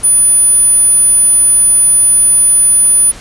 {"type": "tone", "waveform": "sine", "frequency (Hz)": 9900, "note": "D#9", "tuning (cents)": -10, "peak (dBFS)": -4, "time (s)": [0.03, 3.12], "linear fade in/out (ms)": 20, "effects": ["pink hiss -32 dBFS RMS until 3.2 s", "resampled to 24000 Hz"]}